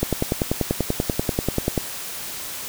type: click train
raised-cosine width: 2 ms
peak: -6 dBFS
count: 19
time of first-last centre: 0.03-1.778 s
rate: 10.3 Hz
effects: white hiss -32 dBFS RMS until 2.68 s